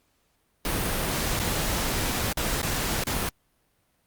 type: noise with dropouts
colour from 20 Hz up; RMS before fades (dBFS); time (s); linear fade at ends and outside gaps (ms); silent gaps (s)
pink; -27; 0.65-3.29; 1; 1.392-1.398 / 2.328-2.372 / 2.617-2.629 / 3.038-3.069
effects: pink hiss -69 dBFS RMS until 4.06 s + Opus 48 kbps